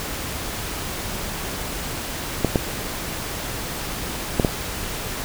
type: clicks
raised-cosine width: 2 ms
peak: -3 dBFS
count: 4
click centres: 2.447 / 2.558 / 4.398 / 4.448 s
effects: pink hiss -29 dBFS RMS until 5.24 s